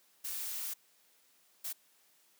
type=noise bursts at uneven times; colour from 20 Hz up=blue; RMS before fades=-39 dBFS; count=2; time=0.24-0.74 / 1.64-1.73 s; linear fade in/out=10 ms; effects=white hiss -68 dBFS RMS until 2.39 s + high-pass 200 Hz 12 dB/octave